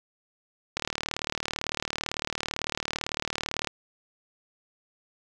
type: click train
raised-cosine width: 0.2 ms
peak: -11 dBFS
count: 111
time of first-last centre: 0.77-3.672 s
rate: 37.9 Hz
effects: none